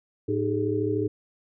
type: tone cluster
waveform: sine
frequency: 108.3 / 306.8 / 393.5 / 427 Hz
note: A2 / D#4 / G4 / G#4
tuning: -27 / -24 / +7 / +48 cents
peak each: -30 / -28 / -29 / -28 dBFS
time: 0.28-1.08 s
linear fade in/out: 10 ms
effects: none